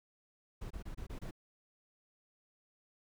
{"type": "noise bursts", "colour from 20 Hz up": "brown", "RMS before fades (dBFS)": -43, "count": 6, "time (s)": [0.61, 1.311], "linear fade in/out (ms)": 10, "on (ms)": 96, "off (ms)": 25, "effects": []}